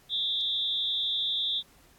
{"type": "tone with amplitude modulation", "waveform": "sine", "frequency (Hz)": 3569, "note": "A7", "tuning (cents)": 24, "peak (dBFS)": -22, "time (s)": [0.09, 1.63], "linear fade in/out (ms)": 50, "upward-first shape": "sine", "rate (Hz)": 268, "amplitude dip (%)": 100, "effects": ["pink hiss -60 dBFS RMS until 1.98 s", "AAC 64 kbps"]}